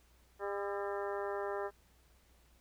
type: harmonic tone with a mistuned harmonic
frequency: 201 Hz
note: G3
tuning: 44 cents sharp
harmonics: 2 / 3 / 4 / 5 / 6 / 7 / 8 / 9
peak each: -38 / -42 / -44 / -46 / -48 / -49 / -50 / -51 dBFS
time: 0.39-1.71 s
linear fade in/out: 50 ms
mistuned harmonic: 7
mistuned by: -75 cents
effects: added 60 Hz sine -66 dBFS peak until 2.6 s + pink hiss -69 dBFS RMS until 2.6 s